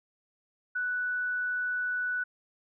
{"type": "tone", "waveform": "sine", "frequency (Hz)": 1483, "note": "F#6", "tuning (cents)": 4, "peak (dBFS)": -28, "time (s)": [0.75, 2.24], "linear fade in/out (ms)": 10, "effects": []}